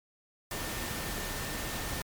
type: tone in noise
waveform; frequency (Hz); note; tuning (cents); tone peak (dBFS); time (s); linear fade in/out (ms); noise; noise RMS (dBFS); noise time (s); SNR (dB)
sine; 1800; A6; +39; -46; 0.51-2.02; 2; pink; -36; 0.51-2.02; -13
effects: MP3 96 kbps